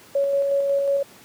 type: tone with tremolo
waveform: sine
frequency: 558 Hz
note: C#5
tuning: 11 cents sharp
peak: -17 dBFS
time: 0.15-1.03 s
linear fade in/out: 5 ms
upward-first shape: square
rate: 5.5 Hz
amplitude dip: 25%
effects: pink hiss -48 dBFS RMS until 1.24 s + high-pass 150 Hz 12 dB/octave